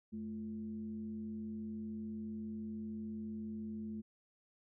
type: tone with frequency modulation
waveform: sine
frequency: 216.5 Hz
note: A3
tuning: 28 cents flat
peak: -40 dBFS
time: 0.12-4.02 s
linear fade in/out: 20 ms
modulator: 129 Hz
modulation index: 0.42
effects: none